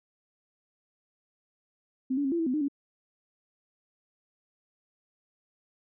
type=tone with pitch steps; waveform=sine; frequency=260.5 / 286 / 269.3 / 339.2 / 326.9 / 253.8 / 304.8 / 281.3 Hz; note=C4 / D4 / C#4 / E4 / E4 / B3 / D#4 / C#4; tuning=-7 / -46 / -50 / +50 / -14 / +47 / -36 / +26 cents; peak=-25 dBFS; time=2.1-2.684 s; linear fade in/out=10 ms; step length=73 ms; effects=none